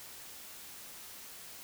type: silence
effects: white hiss -49 dBFS RMS until 1.63 s